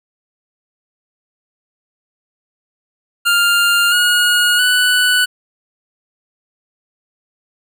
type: tone with pitch steps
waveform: 25% pulse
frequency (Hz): 1400 / 1442.7 / 1486.7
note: F6 / F#6 / F#6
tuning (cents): +4 / -44 / +8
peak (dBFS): -7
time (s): 3.25-5.26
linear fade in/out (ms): 20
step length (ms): 670
effects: none